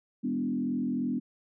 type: tone with frequency modulation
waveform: sine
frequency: 246.4 Hz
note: B3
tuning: 4 cents flat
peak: -27 dBFS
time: 0.23-1.2 s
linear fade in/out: 20 ms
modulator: 43.1 Hz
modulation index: 1.1
effects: none